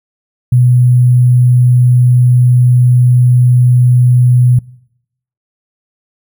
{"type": "tone with sample-and-hold", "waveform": "sine", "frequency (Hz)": 124, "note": "B2", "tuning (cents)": 7, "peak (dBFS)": -4, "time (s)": [0.52, 4.59], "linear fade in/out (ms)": 5, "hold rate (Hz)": 11025, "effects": ["noise-tail reverb RT60 0.8 s tail -24 dB re dry"]}